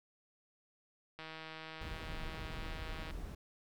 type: click train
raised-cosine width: 0.3 ms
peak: -31 dBFS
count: 306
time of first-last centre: 1.19-3.108 s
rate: 159 Hz
type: noise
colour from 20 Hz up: brown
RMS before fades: -44 dBFS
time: 1.81-3.35 s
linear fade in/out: 5 ms
effects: none